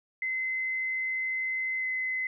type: tone with pitch glide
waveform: sine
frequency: 2053 to 2040 Hz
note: C7 to C7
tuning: -33 to -44 cents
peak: -28 dBFS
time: 0.22-2.27 s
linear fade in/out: 2 ms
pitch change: -11 cents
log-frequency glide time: 1.79-1.85 s
effects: none